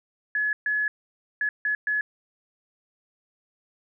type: tone bursts at uneven times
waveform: sine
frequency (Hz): 1700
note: G#6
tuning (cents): +40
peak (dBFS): -22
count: 5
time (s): 0.35-0.53 / 0.66-0.88 / 1.41-1.49 / 1.65-1.75 / 1.87-2.01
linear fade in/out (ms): 2
effects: none